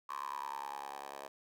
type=tone with high-pass filter sweep; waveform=10% pulse; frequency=69.9 Hz; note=C#2; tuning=15 cents sharp; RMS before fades=-43 dBFS; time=0.09-1.28 s; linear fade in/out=5 ms; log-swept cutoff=1100 to 660 Hz; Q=9.4; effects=none